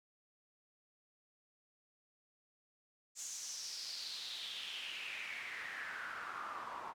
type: noise with band-pass filter sweep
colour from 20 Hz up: pink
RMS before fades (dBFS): -45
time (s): 3.15-6.94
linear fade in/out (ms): 50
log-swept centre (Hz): 7100 to 950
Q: 4.8
effects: none